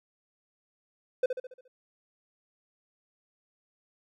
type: tone with echo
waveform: triangle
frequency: 508 Hz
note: B4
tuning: 49 cents sharp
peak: -19 dBFS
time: 1.23-1.26 s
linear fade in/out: 5 ms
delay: 70 ms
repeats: 6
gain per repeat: -6 dB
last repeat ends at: 1.68 s
effects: none